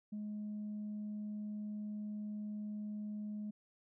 sine tone, 210 Hz, G#3, 19 cents sharp, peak -38 dBFS, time 0.12-3.51 s, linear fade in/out 10 ms, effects tanh soft clip ceiling -37 dBFS

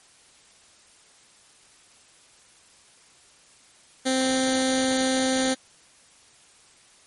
10% pulse tone with notch filter, 261.2 Hz, C4, 3 cents flat, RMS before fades -23 dBFS, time 4.05-5.55 s, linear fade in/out 20 ms, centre 1100 Hz, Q 0.66, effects white hiss -55 dBFS RMS until 7.06 s + MP3 48 kbps

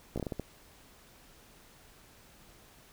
slowing click train, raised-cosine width 2 ms, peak -21 dBFS, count 7, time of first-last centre 0.16-0.397 s, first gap 16 ms, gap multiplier 1.36, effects pink hiss -58 dBFS RMS until 2.92 s

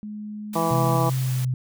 sine tone, 210.5 Hz, G#3, 24 cents sharp, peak -31 dBFS, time 0.03-0.96 s, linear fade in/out 0 ms
white noise, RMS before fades -37 dBFS, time 0.53-1.45 s, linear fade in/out 5 ms
harmonic tone, 164.81 Hz, E3, in tune, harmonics 1 / 2 / 3 / 4 / 5 / 6 / 7, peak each -28 / -28 / -28 / -28 / -28 / -28 / -28 dBFS, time 0.55-1.1 s, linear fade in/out 10 ms
sine tone with pitch glide, 130 to 127.77 Hz, C3 to C3, -11 to -41 cents, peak -21 dBFS, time 0.71-1.54 s, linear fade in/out 2 ms, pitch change -30 cents, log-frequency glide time 1.16-1.4 s
effects none

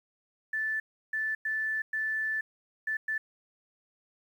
sine tone bursts at uneven times, 1754 Hz, A6, 6 cents flat, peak -28 dBFS, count 6, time 0.53-0.8 / 1.13-1.35 / 1.45-1.82 / 1.93-2.41 / 2.87-2.97 / 3.08-3.18 s, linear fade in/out 5 ms, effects 10-bit

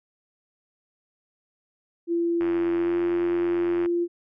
sine tone with pitch glide, 340 to 345.3 Hz, F4 to F4, -46 to -20 cents, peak -21 dBFS, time 2.07-4.08 s, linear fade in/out 50 ms, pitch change +26 cents, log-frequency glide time 2.78-2.96 s
click train, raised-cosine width 0.5 ms, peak -21 dBFS, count 130, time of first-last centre 2.41-3.859 s, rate 89 Hz
effects none

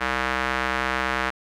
square tone with band-pass filter, 64.5 Hz, C2, 24 cents flat, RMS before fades -25 dBFS, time 0-1.31 s, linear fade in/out 20 ms, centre 1600 Hz, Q 1.5, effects none

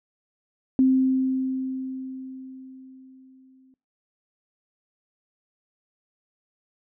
sine tone with exponential decay, 261.6 Hz, C4, in tune, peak -14 dBFS, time 0.79-3.74 s, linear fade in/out 1 ms, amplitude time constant 640 ms, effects noise-tail reverb RT60 0.3 s tail -24 dB re dry

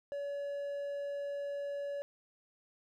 triangle tone, 568 Hz, C#5, 42 cents sharp, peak -34 dBFS, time 0.12-2.02 s, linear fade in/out 0 ms, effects none

